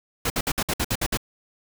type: noise bursts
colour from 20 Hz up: pink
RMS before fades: -24 dBFS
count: 9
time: 0.25-1.173 s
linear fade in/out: 5 ms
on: 51 ms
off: 58 ms
effects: none